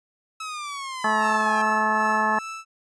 sawtooth exponential sweep, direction down, 1300 to 797 Hz, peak -27 dBFS, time 0.4-1.62 s, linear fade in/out 5 ms
harmonic tone, 216.2 Hz, A3, 30 cents flat, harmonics 1 / 2 / 3 / 4 / 5 / 6 / 8, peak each -30 / -35 / -31 / -24 / -25 / -29 / -25 dBFS, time 1.04-2.39 s, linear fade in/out 5 ms
30% pulse tone with tremolo, 1318.5 Hz, E6, in tune, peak -29 dBFS, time 1.19-2.65 s, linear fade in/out 50 ms, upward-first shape sine, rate 2.5 Hz, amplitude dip 65%
effects resampled to 22050 Hz

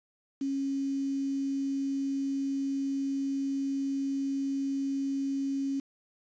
sine tone with quantisation, 274.1 Hz, C#4, 19 cents flat, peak -28 dBFS, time 0.41-5.8 s, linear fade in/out 5 ms, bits 8, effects resampled to 16000 Hz

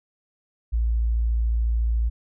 sine tone, 57 Hz, A#1, 38 cents flat, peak -19 dBFS, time 0.72-2.1 s, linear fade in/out 20 ms, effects none

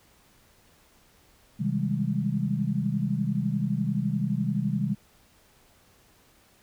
sine chord, Ab major seventh, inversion first, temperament equal with one note detuned, 130.81 / 159.11 / 196 / 207.7 Hz, C3 / Eb3 / G3 / Ab3, 0 / +39 / 0 / 0 cents, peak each -30 / -30 / -29 / -30 dBFS, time 1.59-4.95 s, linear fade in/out 20 ms, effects pink hiss -60 dBFS RMS until 6.62 s

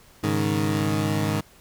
20% pulse chord, Ab suspended fourth, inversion none, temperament equal, 103.83 / 138.59 / 155.56 Hz, Ab2 / Db3 / Eb3, 0 / 0 / 0 cents, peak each -20 / -25 / -21 dBFS, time 0.23-1.41 s, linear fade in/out 10 ms, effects pink hiss -53 dBFS RMS until 1.6 s

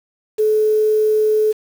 sine tone with quantisation, 430.4 Hz, A4, 38 cents flat, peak -12 dBFS, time 0.38-1.53 s, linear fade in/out 20 ms, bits 6, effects none

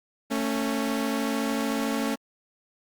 sawtooth tone pair together, 222.8 / 276.3 Hz, A3 / C#4, +22 / -6 cents, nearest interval major third, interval 372 cents, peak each -24 dBFS, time 0.3-2.16 s, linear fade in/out 20 ms, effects Opus 48 kbps

